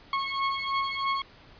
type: beating tone pair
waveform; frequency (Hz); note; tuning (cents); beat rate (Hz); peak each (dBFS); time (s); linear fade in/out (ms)
sawtooth; 1093 / 1096.1; C#6 / C#6; -25 / -20; 3.1; -26 / -26; 0.13-1.22; 2
effects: pink hiss -53 dBFS RMS until 1.59 s + resampled to 11025 Hz